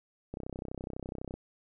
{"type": "click train", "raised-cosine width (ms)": 2, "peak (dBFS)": -25, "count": 33, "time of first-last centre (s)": [0.34, 1.34], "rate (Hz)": 32, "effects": []}